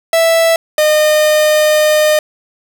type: tone pair in turn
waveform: 45% pulse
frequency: 659.3 / 610.5 Hz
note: E5 / D#5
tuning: 0 / -33 cents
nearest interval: minor second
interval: 133 cents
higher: first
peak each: -8 dBFS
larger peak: neither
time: 0.13-0.56 / 0.78-2.19 s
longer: second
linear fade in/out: 2 ms
effects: none